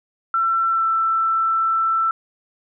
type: tone with pitch glide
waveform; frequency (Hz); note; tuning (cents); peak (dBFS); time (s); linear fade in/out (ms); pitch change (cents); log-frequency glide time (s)
sine; 1345 to 1331.9; E6 to E6; +34 to +17; -16; 0.34-2.11; 2; -17; 0.7-0.86
effects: none